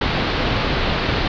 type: low-pass noise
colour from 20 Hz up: pink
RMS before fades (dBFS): -20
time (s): 0.01-1.28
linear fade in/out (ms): 5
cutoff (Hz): 4500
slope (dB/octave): 48
effects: none